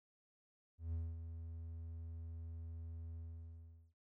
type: tone with ADSR envelope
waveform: triangle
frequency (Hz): 82.41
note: E2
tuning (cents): 0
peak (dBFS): -36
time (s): 0.78-3.94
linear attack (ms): 150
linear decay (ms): 230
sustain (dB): -8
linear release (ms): 770
effects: noise-tail reverb RT60 0.1 s tail -19 dB re dry